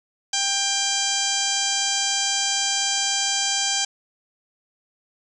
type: harmonic tone with a mistuned harmonic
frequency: 793 Hz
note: G5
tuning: 20 cents sharp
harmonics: 1 / 2 / 3 / 4 / 5 / 6 / 7 / 8 / 9 / 10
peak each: -31 / -32 / -33 / -27 / -33 / -28 / -32 / -27 / -29 / -33 dBFS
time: 0.33-3.85 s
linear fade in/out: 5 ms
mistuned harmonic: 8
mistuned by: -33 cents
effects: 9-bit